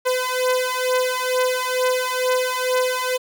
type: beating tone pair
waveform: sawtooth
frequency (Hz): 506 / 508.2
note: B4 / B4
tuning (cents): +42 / +49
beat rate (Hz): 2.2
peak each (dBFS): -18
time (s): 0.05-3.18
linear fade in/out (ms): 20
effects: none